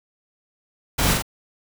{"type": "noise with echo", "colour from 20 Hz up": "pink", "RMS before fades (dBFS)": -21, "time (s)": [0.98, 1.14], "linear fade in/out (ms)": 10, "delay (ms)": 42, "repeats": 2, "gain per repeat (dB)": -2, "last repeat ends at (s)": 1.224, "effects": []}